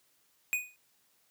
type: tone with exponential decay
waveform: square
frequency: 2481 Hz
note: D#7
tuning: 6 cents flat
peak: -25 dBFS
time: 0.53-0.76 s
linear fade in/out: 0 ms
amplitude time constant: 49 ms
effects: white hiss -70 dBFS RMS until 1.3 s + high-pass 80 Hz 12 dB/octave